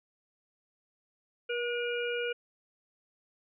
harmonic tone with a mistuned harmonic, 478.5 Hz, A#4, 45 cents sharp, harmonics 1 / 3 / 5 / 6, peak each -32 / -37 / -39 / -40 dBFS, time 1.49-2.33 s, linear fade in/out 10 ms, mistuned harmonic 3, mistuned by +16 cents, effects none

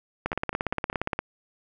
two click trains, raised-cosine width 0.5 ms, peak -19 / -11 dBFS, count 4 / 17, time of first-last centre 0.33-0.929 / 0.26-1.19 s, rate 5.01 / 17.2 Hz, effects none

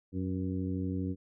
harmonic tone with a mistuned harmonic, 92.5 Hz, F#2, in tune, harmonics 1 / 2 / 3 / 4 / 5, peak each -35 / -36 / -35 / -44 / -46 dBFS, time 0.12-1.16 s, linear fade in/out 50 ms, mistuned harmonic 5, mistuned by +47 cents, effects none

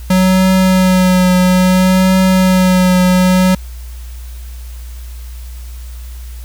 square tone with vibrato, 185 Hz, F#3, in tune, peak -8 dBFS, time 0.1-3.55 s, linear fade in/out 5 ms, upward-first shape triangle, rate 0.6 Hz, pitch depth 26 cents each way, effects added 60 Hz sine -25 dBFS peak until 6.44 s + white hiss -41 dBFS RMS until 6.44 s

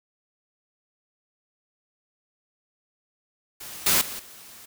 white noise with level steps, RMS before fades -39 / -20 / -35 / -46 dBFS, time 3.6-4.66 s, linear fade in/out 10 ms, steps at 3.86 / 4.01 / 4.19 s, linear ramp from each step 5 ms, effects none

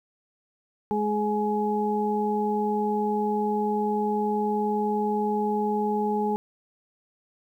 harmonic tone, 210.1 Hz, G#3, 20 cents sharp, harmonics 1 / 2 / 4, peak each -27 / -27 / -27 dBFS, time 0.91-6.36 s, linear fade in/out 0 ms, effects 10-bit

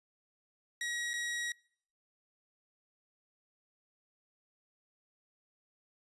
sawtooth tone with dropouts, 1905 Hz, A#6, 37 cents sharp, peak -31 dBFS, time 0.81-1.52 s, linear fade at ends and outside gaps 2 ms, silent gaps 1.134-1.138 s, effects noise-tail reverb RT60 0.6 s tail -26 dB re dry + resampled to 24000 Hz

